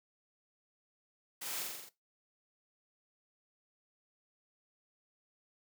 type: noise with echo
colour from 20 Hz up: white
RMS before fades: -42 dBFS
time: 1.41-1.63 s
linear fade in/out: 10 ms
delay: 44 ms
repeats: 6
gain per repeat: -2 dB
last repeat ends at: 1.894 s
effects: noise-tail reverb RT60 0.2 s tail -18 dB re dry + high-pass 200 Hz 12 dB/octave